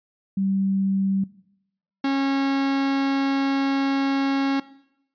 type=tone pair in turn; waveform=sine / 45% pulse; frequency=194 / 273.7 Hz; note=G3 / C#4; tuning=-18 / -22 cents; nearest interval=tritone; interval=596 cents; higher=second; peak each=-20 dBFS; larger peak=neither; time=0.37-1.24 / 2.04-4.6 s; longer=second; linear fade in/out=5 ms; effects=noise-tail reverb RT60 0.8 s tail -19 dB re dry + resampled to 11025 Hz